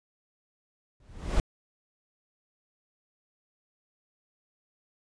brown noise with exponential growth, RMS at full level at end -21 dBFS, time 1-1.4 s, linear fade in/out 2 ms, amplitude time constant 86 ms, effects resampled to 22050 Hz

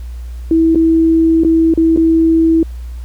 sine tone with dropouts, 325.8 Hz, E4, 20 cents flat, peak -7 dBFS, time 0.51-2.63 s, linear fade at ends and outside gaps 2 ms, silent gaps 0.748-0.756 / 1.436-1.447 / 1.739-1.775 / 1.963-1.973 s, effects added 60 Hz sine -23 dBFS peak until 3.04 s + pink hiss -47 dBFS RMS until 3.04 s

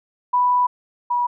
sine tone pair in turn, 987.8 / 970.8 Hz, B5 / B5, 0 / -30 cents, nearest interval unison, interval 30 cents, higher first, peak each -14 / -17 dBFS, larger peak first, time 0.33-0.67 / 1.1-1.27 s, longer first, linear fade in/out 10 ms, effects none

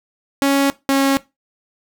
sawtooth tone pair in turn, 277.2 / 273.4 Hz, C#4 / C#4, 0 / -24 cents, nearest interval unison, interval 24 cents, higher first, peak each -9 dBFS, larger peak neither, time 0.42-0.7 / 0.89-1.17 s, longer neither, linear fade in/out 0 ms, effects noise-tail reverb RT60 0.2 s tail -18 dB re dry

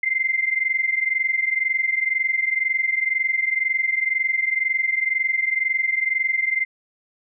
sine tone pair together, 2080 / 2102 Hz, C7 / C7, -11 / +7 cents, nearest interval unison, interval 18 cents, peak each -21 / -23 dBFS, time 0.03-6.65 s, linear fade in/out 5 ms, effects none

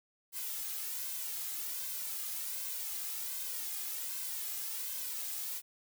blue noise with flanger, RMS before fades -39 dBFS, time 0.32-5.62 s, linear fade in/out 50 ms, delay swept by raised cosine 1.9 to 2.44 ms, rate 1.3 Hz, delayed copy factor +0.65, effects none

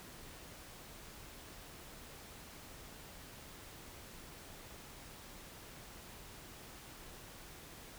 silence, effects pink hiss -53 dBFS RMS until 7.98 s

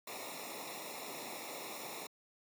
pink noise with comb filter, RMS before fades -45 dBFS, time 0.07-2.07 s, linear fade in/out 5 ms, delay 0.64 ms, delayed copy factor -0.9, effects high-pass 200 Hz 12 dB/octave

